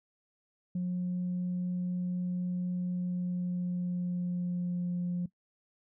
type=tone with pitch glide; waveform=sine; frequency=179.6 to 176.82 Hz; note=F3 to F3; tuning=+49 to +22 cents; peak=-28 dBFS; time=0.75-5.26 s; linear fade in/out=5 ms; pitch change=-27 cents; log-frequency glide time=2.81-4.9 s; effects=noise-tail reverb RT60 0.1 s tail -19 dB re dry + tanh soft clip ceiling -27 dBFS